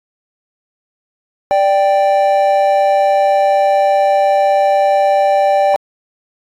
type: tone pair together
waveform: triangle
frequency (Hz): 587.7 / 784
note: D5 / G5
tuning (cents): +1 / 0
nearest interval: perfect fourth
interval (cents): 499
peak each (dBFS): -10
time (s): 1.51-5.76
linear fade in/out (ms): 0
effects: AAC 64 kbps